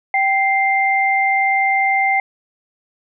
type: tone pair together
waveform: sine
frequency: 778.8 / 2093 Hz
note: G5 / C7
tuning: -12 / 0 cents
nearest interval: octave + perfect fourth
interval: 1712 cents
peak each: -16 dBFS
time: 0.14-2.2 s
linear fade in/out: 2 ms
effects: none